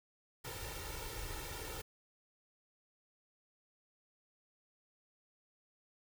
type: noise with comb filter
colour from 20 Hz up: pink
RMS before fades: -44 dBFS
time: 0.44-1.82 s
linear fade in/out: 10 ms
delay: 2.2 ms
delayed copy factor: +0.8
effects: none